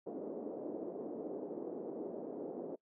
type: band-pass noise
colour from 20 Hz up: pink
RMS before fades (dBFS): -43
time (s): 0.06-2.76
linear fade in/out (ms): 10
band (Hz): 280 to 530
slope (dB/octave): 24
effects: noise-tail reverb RT60 0.1 s tail -24 dB re dry